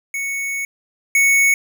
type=tone pair in turn; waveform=square; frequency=2217 / 2217 Hz; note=C#7 / C#7; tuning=0 / 0 cents; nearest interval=unison; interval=0 cents; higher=neither; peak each=-22 / -12 dBFS; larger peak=second; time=0.14-0.65 / 1.15-1.54 s; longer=first; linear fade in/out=2 ms; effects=none